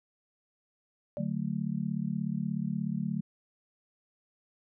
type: tone with exponential decay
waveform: sine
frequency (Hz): 585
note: D5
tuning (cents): -7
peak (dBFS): -31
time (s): 1.17-1.34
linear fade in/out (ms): 0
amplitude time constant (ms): 36
type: chord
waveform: sine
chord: D major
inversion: none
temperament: just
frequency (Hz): 146.83 / 183.54 / 220.2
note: D3 / F#3 / A3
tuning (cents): 0 / -14 / +2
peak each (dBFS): -35 / -33 / -34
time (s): 1.18-3.21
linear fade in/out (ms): 10
effects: none